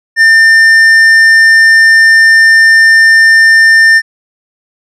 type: tone with tanh clipping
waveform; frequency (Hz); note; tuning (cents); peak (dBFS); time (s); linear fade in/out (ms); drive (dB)
triangle; 1800; A6; +39; -3; 0.16-4.02; 50; 12
effects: none